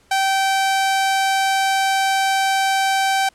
sawtooth tone, 775 Hz, G5, 20 cents flat, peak -12 dBFS, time 0.11-3.29 s, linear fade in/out 5 ms, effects pink hiss -56 dBFS RMS until 3.34 s + low-pass 10000 Hz 12 dB/octave

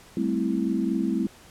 sine chord, A minor seventh, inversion third, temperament equal, 196 / 220 / 261.6 / 329.6 Hz, G3 / A3 / C4 / E4, 0 / 0 / 0 / 0 cents, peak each -28 dBFS, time 0.17-1.27 s, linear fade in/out 2 ms, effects pink hiss -51 dBFS RMS until 1.5 s + low-pass 12000 Hz 12 dB/octave

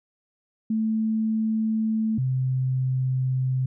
sine tone pair in turn, 220 / 129.72 Hz, A3 / C3, 0 / -15 cents, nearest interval major sixth, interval 915 cents, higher first, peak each -21 dBFS, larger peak neither, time 0.7-2.18 / 2.18-3.66 s, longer neither, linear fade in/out 5 ms, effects none

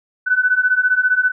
sine beating tone pair, 1491 / 1506 Hz, F#6 / F#6, +13 / +30 cents, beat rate 15 Hz, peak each -17 / -15 dBFS, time 0.26-1.32 s, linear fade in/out 20 ms, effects none

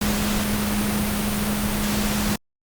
sine tone in noise, 207.7 Hz, G#3, in tune, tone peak -23 dBFS, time 0.01-2.36 s, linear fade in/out 5 ms, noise pink, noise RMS -25 dBFS, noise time 0.01-2.36 s, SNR -1 dB, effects Opus 48 kbps

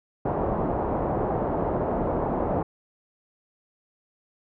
white low-pass noise, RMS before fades -26 dBFS, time 0.25-2.63 s, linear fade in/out 5 ms, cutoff 820 Hz, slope 24 dB/octave, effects none

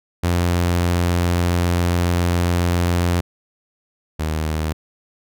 sawtooth tone pair in turn, 87.31 / 78.3 Hz, F2 / D#2, 0 / +11 cents, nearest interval major second, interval 189 cents, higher first, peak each -12 / -16 dBFS, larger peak first, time 0.23-3.21 / 4.19-4.73 s, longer first, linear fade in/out 10 ms, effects none

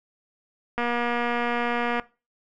click train, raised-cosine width 0.5 ms, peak -12 dBFS, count 292, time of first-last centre 0.78-1.998 s, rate 239 Hz, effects noise-tail reverb RT60 0.3 s tail -20 dB re dry

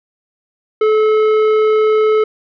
triangle tone with tanh clipping, 432.1 Hz, A4, 31 cents flat, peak -11 dBFS, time 0.81-2.24 s, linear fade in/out 5 ms, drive 15 dB, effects none

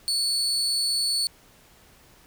35% pulse tone with amplitude modulation, 4435 Hz, C#8, in tune, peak -19 dBFS, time 0.08-1.27 s, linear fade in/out 0 ms, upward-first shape sine, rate 284 Hz, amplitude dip 45%, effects pink hiss -55 dBFS RMS until 2.26 s

